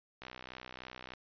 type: click train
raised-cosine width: 0.3 ms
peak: -29 dBFS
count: 59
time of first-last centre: 0.22-1.136 s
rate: 63.3 Hz
effects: resampled to 11025 Hz